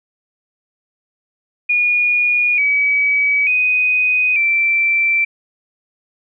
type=tone with pitch steps; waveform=sine; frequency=2443 / 2278 / 2497 / 2341 Hz; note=D#7 / C#7 / D#7 / D7; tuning=-32 / +47 / +6 / -6 cents; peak=-12 dBFS; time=1.69-5.25 s; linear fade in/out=10 ms; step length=890 ms; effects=none